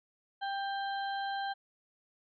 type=harmonic tone with a mistuned harmonic; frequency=790 Hz; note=G5; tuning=13 cents sharp; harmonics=1 / 2 / 4 / 5; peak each=-34 / -40 / -46 / -48 dBFS; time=0.41-1.54 s; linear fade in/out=20 ms; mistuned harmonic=5; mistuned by=+47 cents; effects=none